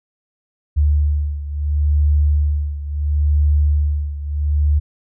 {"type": "beating tone pair", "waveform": "sine", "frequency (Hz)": [73.6, 74.33], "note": ["D2", "D2"], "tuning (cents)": [4, 21], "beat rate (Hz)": 0.73, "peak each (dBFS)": [-15, -19], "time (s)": [0.76, 4.8], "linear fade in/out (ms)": 20, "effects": []}